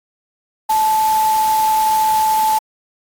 sine tone in noise, 872 Hz, A5, 16 cents flat, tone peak -12 dBFS, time 0.69-2.59 s, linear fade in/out 10 ms, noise white, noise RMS -27 dBFS, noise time 0.69-2.59 s, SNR +12 dB, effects AAC 64 kbps

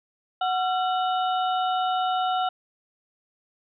harmonic tone with a mistuned harmonic, 740 Hz, F#5, in tune, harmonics 1 / 2 / 4 / 5, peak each -23 / -29 / -35 / -37 dBFS, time 0.41-2.49 s, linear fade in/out 5 ms, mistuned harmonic 2, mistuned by -140 cents, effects none

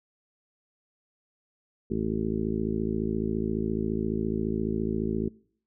harmonic tone, 54.5 Hz, A1, 16 cents flat, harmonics 1 / 2 / 3 / 4 / 5 / 6 / 7 / 8, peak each -37 / -37 / -35 / -30 / -38 / -34 / -32 / -39 dBFS, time 1.9-5.29 s, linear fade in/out 10 ms, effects noise-tail reverb RT60 0.6 s tail -25 dB re dry

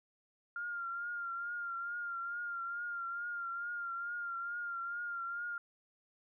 sine tone with vibrato, 1398 Hz, F6, 1 cent sharp, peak -37 dBFS, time 0.56-5.58 s, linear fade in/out 2 ms, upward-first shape triangle, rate 2.3 Hz, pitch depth 44 cents each way, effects none

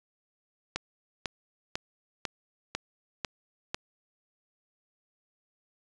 click train, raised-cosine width 0.2 ms, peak -13 dBFS, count 7, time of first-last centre 0.76-3.745 s, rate 2.01 Hz, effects resampled to 22050 Hz

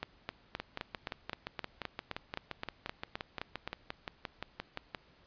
two click trains, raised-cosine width 0.3 ms, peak -20 / -21 dBFS, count 15 / 26, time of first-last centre 0.03-3.676 / 0.6-4.948 s, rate 3.84 / 5.75 Hz, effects pink hiss -64 dBFS RMS until 5.26 s + resampled to 11025 Hz

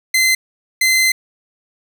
sawtooth tone pair in turn, 2063 / 2063 Hz, C7 / C7, -25 / -25 cents, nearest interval unison, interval 0 cents, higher neither, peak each -8 dBFS, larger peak neither, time 0.14-0.35 / 0.81-1.12 s, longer second, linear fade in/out 5 ms, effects none

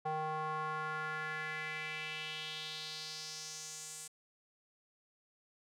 square tone with band-pass filter sweep, 155.56 Hz, D#3, in tune, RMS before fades -41 dBFS, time 0.05-4.08 s, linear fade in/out 10 ms, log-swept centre 800 to 8300 Hz, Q 3.1, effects none

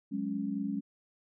sine chord, F# suspended second, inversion none, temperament equal with one note detuned, 183.83 / 207.7 / 277.2 Hz, F#3 / G#3 / C#4, -11 / 0 / 0 cents, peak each -39 / -34 / -35 dBFS, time 0.11-0.81 s, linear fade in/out 20 ms, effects none

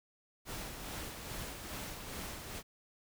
pink noise with tremolo, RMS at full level -42 dBFS, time 0.45-2.63 s, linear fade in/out 50 ms, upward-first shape sine, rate 2.4 Hz, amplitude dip 40%, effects none

